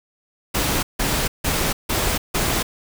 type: noise bursts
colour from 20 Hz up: pink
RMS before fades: -21 dBFS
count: 5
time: 0.54-2.63 s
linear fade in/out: 10 ms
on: 290 ms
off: 160 ms
effects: none